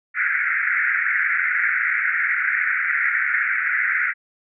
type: band-pass noise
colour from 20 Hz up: white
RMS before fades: -21 dBFS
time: 0.14-4.14 s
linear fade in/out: 50 ms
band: 1400 to 2200 Hz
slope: 96 dB/octave
effects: none